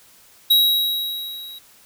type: tone with level ramp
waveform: square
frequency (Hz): 3844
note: B7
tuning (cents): -48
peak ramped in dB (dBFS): -11 to -36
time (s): 0.5-1.59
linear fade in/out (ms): 10
effects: white hiss -51 dBFS RMS until 1.85 s